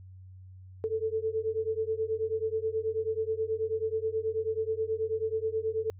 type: beating tone pair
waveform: sine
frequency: 436.8 / 446.1 Hz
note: A4 / A4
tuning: -13 / +24 cents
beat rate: 9.3 Hz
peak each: -31 dBFS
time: 0.84-5.9 s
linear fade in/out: 0 ms
effects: added 93 Hz sine -46 dBFS peak until 5.99 s